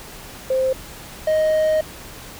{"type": "tone pair in turn", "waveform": ["sine", "triangle"], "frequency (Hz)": [523, 623.7], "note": ["C5", "D#5"], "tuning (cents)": [-1, 4], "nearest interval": "minor third", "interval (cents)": 305, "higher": "second", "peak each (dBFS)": [-16, -13], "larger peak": "second", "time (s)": [[0.5, 0.73], [1.27, 1.81]], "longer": "second", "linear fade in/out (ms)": 5, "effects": ["pink hiss -38 dBFS RMS until 2.39 s"]}